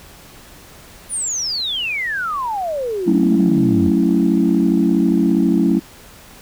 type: exponential sweep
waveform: sine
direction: down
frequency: 9956 to 81.1 Hz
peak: -19 dBFS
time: 1.09-3.92 s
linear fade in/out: 50 ms
type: chord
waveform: sine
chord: F# minor seventh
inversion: none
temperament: equal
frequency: 185 / 220 / 277.2 / 329.6 Hz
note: F#3 / A3 / C#4 / E4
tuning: 0 / 0 / 0 / 0 cents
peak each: -17 dBFS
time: 3.06-5.8 s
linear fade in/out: 20 ms
effects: tanh soft clip ceiling -4 dBFS + pink hiss -42 dBFS RMS until 6.41 s